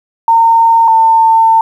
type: tone pair in turn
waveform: sine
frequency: 914 / 899.3 Hz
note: A#5 / A5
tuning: -34 / +38 cents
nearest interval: unison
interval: 28 cents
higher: first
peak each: -4 dBFS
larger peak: neither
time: 0.28-0.88 / 0.88-1.61 s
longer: second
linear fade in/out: 2 ms
effects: 7-bit